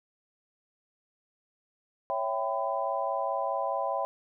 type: chord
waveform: sine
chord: C# half-diminished seventh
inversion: none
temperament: equal with one note detuned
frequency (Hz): 554.4 / 659.3 / 784 / 1004.5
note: C#5 / E5 / G5 / B5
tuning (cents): 0 / 0 / 0 / +29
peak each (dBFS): -33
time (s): 2.1-4.05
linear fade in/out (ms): 0
effects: none